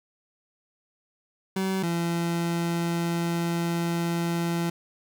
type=tone pair in turn; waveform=30% pulse; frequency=190.6 / 169.81 Hz; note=G3 / F3; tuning=-48 / -48 cents; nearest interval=major second; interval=200 cents; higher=first; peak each=-22 dBFS; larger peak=neither; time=1.56-1.83 / 1.83-4.7 s; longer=second; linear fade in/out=5 ms; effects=10-bit